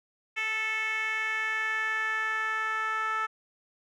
10% pulse tone with band-pass filter sweep, 438.6 Hz, A4, 6 cents flat, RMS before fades -30 dBFS, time 0.36-3.27 s, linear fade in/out 20 ms, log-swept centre 2300 to 1400 Hz, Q 3.5, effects none

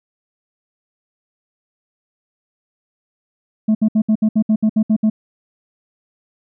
sine tone bursts, 216.8 Hz, A3, 25 cents flat, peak -8 dBFS, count 11, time 3.68-5.1 s, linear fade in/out 10 ms, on 70 ms, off 65 ms, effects tanh soft clip ceiling -10 dBFS

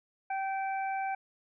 harmonic tone, 775 Hz, G5, 20 cents flat, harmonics 1 / 2 / 3, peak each -31 / -41 / -42 dBFS, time 0.3-1.15 s, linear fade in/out 5 ms, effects none

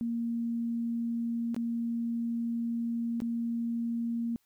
sine tone with dropouts, 233.1 Hz, A#3, in tune, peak -29 dBFS, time 0.01-4.36 s, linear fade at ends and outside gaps 0 ms, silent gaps 1.545-1.564 / 3.203-3.219 s, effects white hiss -73 dBFS RMS until 4.45 s

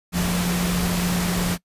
sine tone in noise, 176.9 Hz, F3, 23 cents sharp, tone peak -21 dBFS, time 0.12-1.58 s, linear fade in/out 50 ms, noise pink, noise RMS -26 dBFS, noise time 0.12-1.58 s, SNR +2 dB, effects noise-tail reverb RT60 0.1 s tail -22 dB re dry + resampled to 32000 Hz

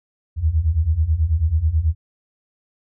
sine beating tone pair, 74.1 / 83.3 Hz, D2 / E2, +16 / +19 cents, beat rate 9.2 Hz, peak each -20 / -17 dBFS, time 0.36-1.95 s, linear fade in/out 50 ms, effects none

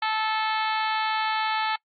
harmonic tone with a mistuned harmonic, 436.6 Hz, A4, 13 cents flat, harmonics 2 / 3 / 4 / 5 / 6 / 7 / 8 / 9 / 10, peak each -26 / -30 / -32 / -34 / -36 / -37 / -38 / -39 / -40 dBFS, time 0.02-1.76 s, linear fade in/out 5 ms, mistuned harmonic 7, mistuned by +26 cents, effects noise-tail reverb RT60 0.1 s tail -25 dB re dry + AAC 32 kbps

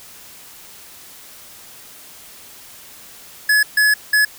square tone bursts at uneven times, 1700 Hz, G#6, 40 cents sharp, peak -12 dBFS, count 3, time 3.49-3.63 / 3.77-3.94 / 4.13-4.25 s, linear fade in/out 5 ms, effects white hiss -41 dBFS RMS until 4.38 s

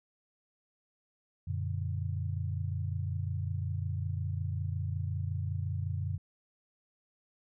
sine chord, Gb augmented, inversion none, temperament equal with one note detuned, 92.5 / 117.96 / 146.83 Hz, Gb2 / Bb2 / D3, 0 / +21 / 0 cents, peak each -33 / -38 / -38 dBFS, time 1.47-6.18 s, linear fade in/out 10 ms, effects none

